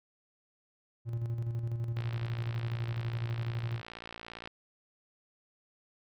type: tone with tremolo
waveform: triangle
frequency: 116.54 Hz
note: A#2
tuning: in tune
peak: -28 dBFS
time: 1.05-3.82 s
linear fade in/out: 50 ms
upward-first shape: square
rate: 12 Hz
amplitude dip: 45%
type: click train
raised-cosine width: 0.3 ms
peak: -27 dBFS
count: 145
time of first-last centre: 1.97-4.474 s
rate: 57.5 Hz
effects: none